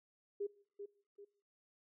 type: tone with echo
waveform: sine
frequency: 405.2 Hz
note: G#4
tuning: 43 cents flat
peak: -36 dBFS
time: 0.4-0.47 s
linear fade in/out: 10 ms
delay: 390 ms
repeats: 2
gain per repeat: -8 dB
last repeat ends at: 1.25 s
effects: noise-tail reverb RT60 0.7 s tail -23 dB re dry